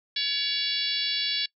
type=harmonic tone with a mistuned harmonic; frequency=566 Hz; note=C#5; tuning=36 cents sharp; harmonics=3 / 4 / 5 / 6 / 7 / 8 / 9; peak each=-38 / -36 / -35 / -30 / -31 / -32 / -36 dBFS; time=0.16-1.46 s; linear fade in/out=5 ms; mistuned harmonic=9; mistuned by=+62 cents; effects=noise-tail reverb RT60 0.1 s tail -23 dB re dry